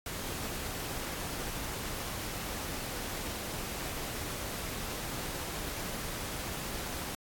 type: noise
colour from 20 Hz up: pink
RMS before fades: -38 dBFS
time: 0.06-7.15 s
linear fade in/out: 2 ms
effects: AAC 64 kbps